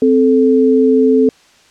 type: tone pair together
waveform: sine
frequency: 260.6 / 437.1 Hz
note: C4 / A4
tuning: -7 / -11 cents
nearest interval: major sixth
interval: 896 cents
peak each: -10 dBFS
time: 0.02-1.29 s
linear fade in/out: 2 ms
effects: white hiss -48 dBFS RMS until 1.7 s + low-pass 6000 Hz 12 dB/octave